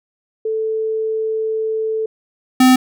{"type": "tone pair in turn", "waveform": ["sine", "square"], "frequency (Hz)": [440, 256.3], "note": ["A4", "C4"], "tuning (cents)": [0, -36], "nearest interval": "major sixth", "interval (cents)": 936, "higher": "first", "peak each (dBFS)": [-17, -8], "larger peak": "second", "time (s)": [[0.45, 2.06], [2.6, 2.76]], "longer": "first", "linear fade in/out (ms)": 5, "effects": []}